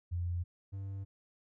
sine / triangle tone pair in turn, 87.31 / 97.76 Hz, F2 / G2, 0 / -4 cents, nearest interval major second, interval 196 cents, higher second, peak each -32 / -36 dBFS, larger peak first, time 0.11-0.44 / 0.72-1.05 s, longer neither, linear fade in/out 20 ms, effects none

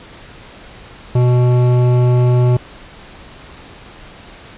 sine tone with hard clipping, 123.6 Hz, B2, 2 cents sharp, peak -11 dBFS, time 1.15-2.57 s, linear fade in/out 5 ms, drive 13 dB, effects pink hiss -38 dBFS RMS until 4.57 s + resampled to 8000 Hz

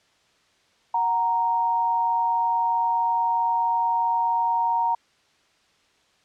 sine tone pair together, 740 / 932.3 Hz, F#5 / A#5, 0 / 0 cents, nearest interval major third, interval 400 cents, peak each -28 / -20 dBFS, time 0.94-4.95 s, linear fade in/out 5 ms, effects white hiss -62 dBFS RMS until 6.24 s + low-pass 5000 Hz 12 dB/octave

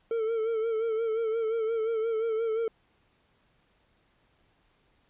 triangle tone with vibrato, 448.8 Hz, A4, 34 cents sharp, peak -24 dBFS, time 0.11-2.68 s, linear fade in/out 2 ms, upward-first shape sine, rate 5.7 Hz, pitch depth 53 cents each way, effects pink hiss -68 dBFS RMS until 5.09 s + resampled to 8000 Hz

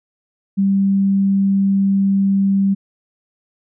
sine tone, 196 Hz, G3, in tune, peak -12 dBFS, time 0.57-2.75 s, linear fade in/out 20 ms, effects none

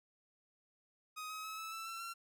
sawtooth tone with pitch steps, 1254 / 1271.5 / 1289.3 / 1307.3 / 1325.5 / 1344 / 1362.8 Hz, D#6 / D#6 / E6 / E6 / E6 / E6 / F6, +13 / +37 / -39 / -15 / +9 / +33 / -43 cents, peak -39 dBFS, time 1.16-2.14 s, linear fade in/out 20 ms, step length 140 ms, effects none

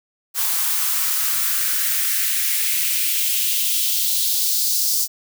blue noise with high-pass filter sweep, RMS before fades -20 dBFS, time 0.34-5.08 s, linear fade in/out 50 ms, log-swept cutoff 880 to 5200 Hz, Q 2.2, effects none

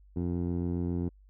15% pulse tone with low-pass filter, 87.31 Hz, F2, in tune, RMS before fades -31 dBFS, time 0.16-1.09 s, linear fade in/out 5 ms, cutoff 370 Hz, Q 1, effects added 49 Hz sine -54 dBFS peak until 1.29 s

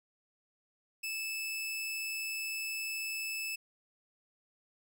sawtooth tone, 2621 Hz, E7, 11 cents flat, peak -32 dBFS, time 1.03-3.56 s, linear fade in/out 10 ms, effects none

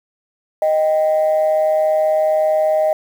sine tone pair together, 622.3 / 784 Hz, D#5 / G5, 0 / 0 cents, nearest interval major third, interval 400 cents, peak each -12 / -20 dBFS, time 0.62-2.93 s, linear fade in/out 2 ms, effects tanh soft clip ceiling -8 dBFS + 7-bit

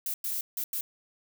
violet noise bursts at uneven times, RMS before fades -32 dBFS, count 4, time 0.06-0.14 / 0.24-0.41 / 0.57-0.64 / 0.73-0.81 s, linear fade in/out 2 ms, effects none

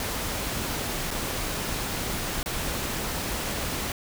pink noise with dropouts, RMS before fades -30 dBFS, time 0-3.92 s, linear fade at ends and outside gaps 2 ms, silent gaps 1.107-1.111 / 2.43-2.459 s, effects none

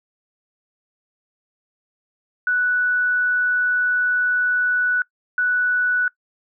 sine tone pair in turn, 1480 / 1480 Hz, F#6 / F#6, 0 / 0 cents, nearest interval unison, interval 0 cents, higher neither, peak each -16 dBFS, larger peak neither, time 2.47-5.02 / 5.38-6.08 s, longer first, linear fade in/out 2 ms, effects noise-tail reverb RT60 0.1 s tail -22 dB re dry

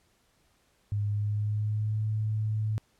sine tone with pitch glide, 103.1 to 107.98 Hz, G#2 to A2, -12 to -32 cents, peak -26 dBFS, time 0.92-2.78 s, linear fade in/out 0 ms, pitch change +80 cents, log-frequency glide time 1.06-2.03 s, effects pink hiss -68 dBFS RMS until 2.99 s + low-pass 12000 Hz 12 dB/octave

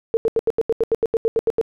sine tone bursts, 452.3 Hz, A4, 48 cents sharp, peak -14 dBFS, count 14, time 0.14-1.613 s, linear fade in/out 0 ms, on 30 ms, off 81 ms, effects none

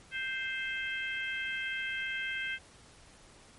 harmonic tone with a mistuned harmonic, 523 Hz, C5, 1 cent flat, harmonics 3 / 4 / 5 / 6, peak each -36 / -38 / -40 / -42 dBFS, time 0.11-2.59 s, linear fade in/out 50 ms, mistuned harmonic 6, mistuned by +21 cents, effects pink hiss -57 dBFS RMS until 3.58 s + MP3 48 kbps

